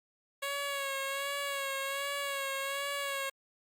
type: tone with vibrato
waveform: 10% pulse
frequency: 554.4 Hz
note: C#5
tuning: in tune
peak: -25 dBFS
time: 0.42-3.3 s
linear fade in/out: 10 ms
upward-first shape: sine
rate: 1.3 Hz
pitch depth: 36 cents each way
effects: Opus 48 kbps